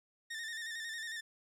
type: tone with vibrato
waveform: sawtooth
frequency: 1814 Hz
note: A#6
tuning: 48 cents flat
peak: -36 dBFS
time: 0.3-1.21 s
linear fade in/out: 10 ms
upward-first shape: square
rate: 11 Hz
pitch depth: 41 cents each way
effects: low-pass 9000 Hz 12 dB/octave + 12-bit